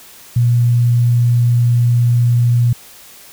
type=tone; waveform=sine; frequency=120 Hz; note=B2; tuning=49 cents flat; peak=-9 dBFS; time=0.36-2.73 s; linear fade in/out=5 ms; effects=white hiss -40 dBFS RMS until 3.32 s